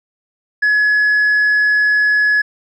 sine tone with tanh clipping, 1694 Hz, G#6, 34 cents sharp, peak -11 dBFS, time 0.62-2.42 s, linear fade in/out 10 ms, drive 1 dB, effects none

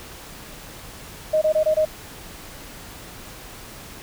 sine tone bursts, 622.3 Hz, D#5, in tune, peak -15 dBFS, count 5, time 1.33-1.853 s, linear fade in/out 10 ms, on 87 ms, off 22 ms, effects pink hiss -40 dBFS RMS until 4.02 s

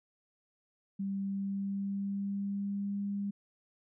sine tone with pitch glide, 196.3 to 200.9 Hz, G3 to G3, +3 to +43 cents, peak -32 dBFS, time 0.99-3.31 s, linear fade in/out 10 ms, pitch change +40 cents, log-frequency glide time 1.2-3 s, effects none

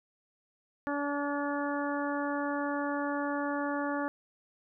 harmonic tone, 287 Hz, D4, 40 cents flat, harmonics 1 / 2 / 3 / 4 / 5 / 6, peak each -33 / -36 / -38 / -39 / -40 / -41 dBFS, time 0.87-4.08 s, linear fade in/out 0 ms, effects none

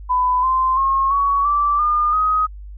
sine tone with pitch steps, 1001 / 1039.9 / 1080.3 / 1122.3 / 1165.9 / 1211.2 / 1258.3 Hz, B5 / C6 / C#6 / C#6 / D6 / D#6 / D#6, +23 / -11 / -45 / +21 / -13 / -47 / +19 cents, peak -14 dBFS, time 0.09-2.47 s, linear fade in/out 20 ms, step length 340 ms, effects added 50 Hz sine -32 dBFS peak until 2.77 s

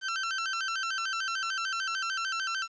sawtooth tone with vibrato, 1446 Hz, F#6, 40 cents flat, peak -26 dBFS, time 0.01-2.68 s, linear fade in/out 50 ms, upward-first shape square, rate 6.7 Hz, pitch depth 120 cents each way, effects resampled to 16000 Hz + 10-bit

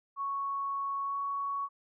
sine tone with pitch glide, 1108.7 to 1117.1 Hz, C#6 to C#6, 0 to +13 cents, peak -31 dBFS, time 0.16-1.69 s, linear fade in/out 50 ms, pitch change +13 cents, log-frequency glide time 1.03-1.17 s, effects none

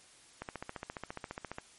click train, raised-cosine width 0.5 ms, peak -24 dBFS, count 18, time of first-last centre 0.42-1.584 s, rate 14.6 Hz, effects white hiss -59 dBFS RMS until 1.78 s + MP3 48 kbps

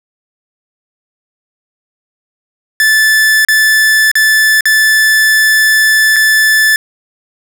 45% pulse tone with dropouts, 1747 Hz, A6, 13 cents flat, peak -6 dBFS, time 2.8-6.76 s, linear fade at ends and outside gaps 1 ms, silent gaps 3.449-3.485 / 4.115-4.154 / 4.608-4.655 / 6.161-6.164 s, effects none

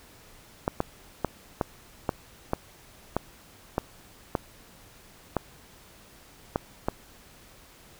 clicks, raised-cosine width 1 ms, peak -10 dBFS, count 12, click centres 0.679 / 0.804 / 1.247 / 1.612 / 2.092 / 2.534 / 3.166 / 3.781 / 4.352 / 5.367 / 6.559 / 6.885 s, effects pink hiss -53 dBFS RMS until 7.99 s

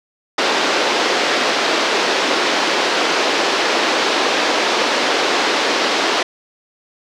pink band-pass noise, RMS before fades -17 dBFS, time 0.38-6.23 s, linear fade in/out 5 ms, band 310 to 5300 Hz, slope 24 dB/octave, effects none

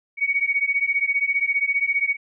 sine beating tone pair, 2234 / 2249 Hz, C#7 / C#7, +13 / +24 cents, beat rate 15 Hz, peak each -22 dBFS, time 0.17-2.17 s, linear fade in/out 50 ms, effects none

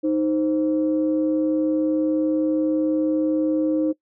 sine tone pair together, 311.1 / 523.2 Hz, D#4 / C5, 0 / 0 cents, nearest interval major sixth, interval 900 cents, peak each -18 / -25 dBFS, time 0.03-3.93 s, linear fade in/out 20 ms, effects noise-tail reverb RT60 0.1 s tail -21 dB re dry + tanh soft clip ceiling -11 dBFS

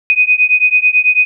sine beating tone pair, 2491 / 2500.1 Hz, D#7 / D#7, +1 / +8 cents, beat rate 9.1 Hz, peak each -11 dBFS, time 0.1-1.25 s, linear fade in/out 0 ms, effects none

